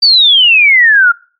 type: exponential sweep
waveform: sine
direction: down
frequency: 4699 to 1376 Hz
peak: -3 dBFS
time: 0.02-1.12 s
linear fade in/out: 10 ms
effects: noise-tail reverb RT60 0.4 s tail -25 dB re dry + MP3 64 kbps